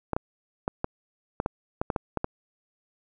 clicks, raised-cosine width 1 ms, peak -12 dBFS, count 11, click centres 0.133 / 0.165 / 0.679 / 0.844 / 1.401 / 1.461 / 1.815 / 1.902 / 1.962 / 2.173 / 2.244 s, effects none

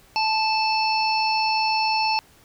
harmonic tone with a mistuned harmonic, 877 Hz, A5, 6 cents flat, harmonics 1 / 3 / 5 / 6, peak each -21 / -26 / -28 / -29 dBFS, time 0.16-2.19 s, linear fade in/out 0 ms, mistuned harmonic 6, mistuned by +26 cents, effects pink hiss -54 dBFS RMS until 2.44 s

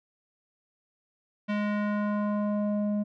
square tone with low-pass filter sweep, 207.7 Hz, G#3, in tune, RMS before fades -28 dBFS, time 1.48-3.04 s, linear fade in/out 20 ms, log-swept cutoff 2600 to 450 Hz, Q 1.5, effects none

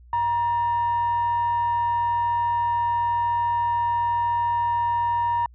sine tone with frequency modulation, 946 Hz, A#5, 25 cents sharp, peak -19 dBFS, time 0.13-5.46 s, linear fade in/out 2 ms, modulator 847 Hz, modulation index 0.23, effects tanh soft clip ceiling -15 dBFS + added 60 Hz sine -46 dBFS peak until 5.54 s

